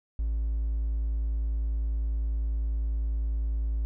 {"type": "tone with hard clipping", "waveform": "triangle", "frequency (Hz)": 55, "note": "A1", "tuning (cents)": 0, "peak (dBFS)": -26, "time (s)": [0.19, 3.85], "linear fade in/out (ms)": 0, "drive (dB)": 4, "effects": []}